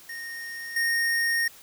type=tone with level steps; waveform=square; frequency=1852 Hz; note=A#6; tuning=12 cents flat; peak=-35 / -23 dBFS; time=0.09-1.48 s; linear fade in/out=5 ms; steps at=0.76 s; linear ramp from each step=5 ms; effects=white hiss -50 dBFS RMS until 1.62 s